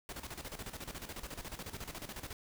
pink noise with tremolo, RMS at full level -43 dBFS, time 0.09-2.33 s, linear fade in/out 2 ms, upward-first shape square, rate 14 Hz, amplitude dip 70%, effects none

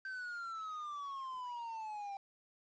triangle exponential sweep, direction down, 1562 to 784 Hz, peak -39 dBFS, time 0.05-2.17 s, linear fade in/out 2 ms, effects resampled to 16000 Hz + 11-bit

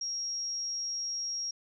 sine tone, 5600 Hz, F8, 4 cents sharp, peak -32 dBFS, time 0.01-1.51 s, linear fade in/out 5 ms, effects none

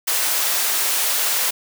white high-pass noise, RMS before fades -20 dBFS, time 0.07-1.51 s, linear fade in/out 10 ms, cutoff 520 Hz, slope 12 dB/octave, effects none

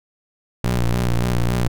30% pulse ring-modulated tone, 60.5 Hz, B1, 35 cents flat, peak -11 dBFS, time 0.64-1.68 s, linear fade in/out 5 ms, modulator 58.7 Hz, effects none

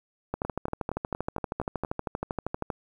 two click trains, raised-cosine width 1 ms, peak -15 / -18 dBFS, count 31 / 7, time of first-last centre 0.34-2.702 / 0.45-1.849 s, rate 12.7 / 4.29 Hz, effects 9-bit

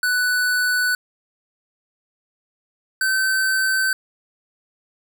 square tone pair in turn, 1489 / 1538 Hz, F#6 / G6, +11 / -33 cents, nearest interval minor second, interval 56 cents, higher second, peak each -18 dBFS, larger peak neither, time 0.03-0.95 / 3.01-3.93 s, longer neither, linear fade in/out 2 ms, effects none

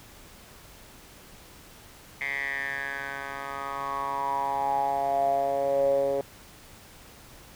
10% pulse tone with band-pass filter sweep, 138.59 Hz, C#3, in tune, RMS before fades -28 dBFS, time 2.21-6.21 s, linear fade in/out 2 ms, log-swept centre 2100 to 490 Hz, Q 8.6, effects pink hiss -50 dBFS RMS until 7.55 s

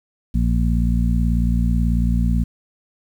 harmonic tone, 58.27 Hz, A#1, in tune, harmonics 1 / 2 / 3 / 4, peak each -17 / -24 / -22 / -24 dBFS, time 0.34-2.44 s, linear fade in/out 10 ms, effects 8-bit

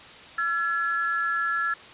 sine tone pair together, 1354.6 / 1702 Hz, E6 / G#6, +47 / +42 cents, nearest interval major third, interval 395 cents, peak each -26 dBFS, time 0.38-1.74 s, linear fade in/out 5 ms, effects white hiss -45 dBFS RMS until 1.93 s + resampled to 8000 Hz

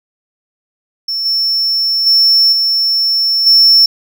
triangle tone with level steps, 5400 Hz, E8, 41 cents sharp, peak -14 / -10 / -5 / -9 / -3 dBFS, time 1.08-3.86 s, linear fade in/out 5 ms, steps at 1.25 / 2.06 / 2.52 / 3.46 s, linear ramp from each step 10 ms, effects none

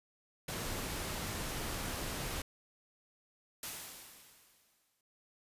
pink noise, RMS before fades -39 dBFS, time 0.48-2.42 s, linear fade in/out 5 ms
white noise with exponential decay, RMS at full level -40 dBFS, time 3.63-5.01 s, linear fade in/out 2 ms, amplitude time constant 300 ms
effects resampled to 32000 Hz

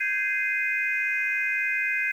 sine chord, Ab major seventh, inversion third, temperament just, 1557.4 / 1661.2 / 2077 / 2492 Hz, G6 / Ab6 / C7 / Eb7, -12 / 0 / -13 / +2 cents, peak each -30 / -31 / -27 / -28 dBFS, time 0-2.12 s, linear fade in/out 10 ms, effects tanh soft clip ceiling -13 dBFS + 9-bit

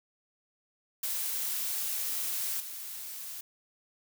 blue noise with level steps, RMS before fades -33 / -41 dBFS, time 1.03-3.41 s, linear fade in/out 5 ms, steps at 2.6 s, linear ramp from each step 2 ms, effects none

